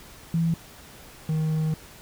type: tone pair in turn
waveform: sine / triangle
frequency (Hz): 165.7 / 156.97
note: E3 / D#3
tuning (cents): +9 / +16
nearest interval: minor second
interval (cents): 93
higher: first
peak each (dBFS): -20 / -20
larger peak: neither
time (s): 0.34-0.54 / 1.29-1.74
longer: second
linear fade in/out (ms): 2
effects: pink hiss -47 dBFS RMS until 2.01 s